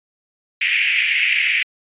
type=band-pass noise; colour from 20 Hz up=white; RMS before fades=-18 dBFS; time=0.61-1.63 s; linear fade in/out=5 ms; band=2000 to 2700 Hz; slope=48 dB/octave; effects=resampled to 8000 Hz